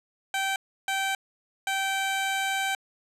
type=tone bursts at uneven times; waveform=15% pulse; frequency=776 Hz; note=G5; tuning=18 cents flat; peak=-19 dBFS; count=3; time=0.34-0.56 / 0.88-1.15 / 1.67-2.75 s; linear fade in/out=2 ms; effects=low-pass 11000 Hz 12 dB/octave